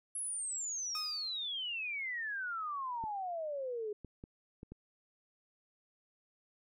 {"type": "exponential sweep", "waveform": "sine", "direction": "down", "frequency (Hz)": [10980, 409.4], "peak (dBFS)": -36, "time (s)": [0.15, 3.93], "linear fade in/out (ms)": 5}
{"type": "tone with exponential decay", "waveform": "sawtooth", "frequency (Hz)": 1244.5, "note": "D#6", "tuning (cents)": 0, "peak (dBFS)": -35, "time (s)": [0.95, 1.46], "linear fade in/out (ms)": 1, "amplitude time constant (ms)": 110}
{"type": "clicks", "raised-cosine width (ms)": 3, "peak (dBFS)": -34, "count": 5, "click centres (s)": [3.039, 4.047, 4.239, 4.631, 4.72]}
{"effects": []}